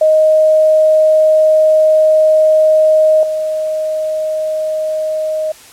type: tone with level steps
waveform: sine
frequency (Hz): 624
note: D#5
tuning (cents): +5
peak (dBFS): -6 / -14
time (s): 0.01-5.52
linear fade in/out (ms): 5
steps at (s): 3.23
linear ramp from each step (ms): 2
effects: white hiss -39 dBFS RMS until 5.72 s + low-pass 11000 Hz 12 dB/octave